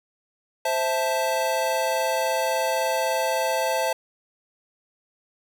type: chord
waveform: square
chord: A minor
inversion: first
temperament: equal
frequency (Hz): 523.3 / 659.3 / 880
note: C5 / E5 / A5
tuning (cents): 0 / 0 / 0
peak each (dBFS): -27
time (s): 0.65-3.93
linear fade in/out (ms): 5
effects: none